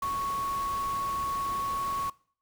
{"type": "tone in noise", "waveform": "sine", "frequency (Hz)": 1108.7, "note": "C#6", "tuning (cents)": 0, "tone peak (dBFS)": -28, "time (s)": [0.02, 2.1], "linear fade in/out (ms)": 5, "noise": "pink", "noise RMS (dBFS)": -42, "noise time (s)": [0.02, 2.1], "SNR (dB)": 11, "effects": ["noise-tail reverb RT60 0.5 s tail -22 dB re dry"]}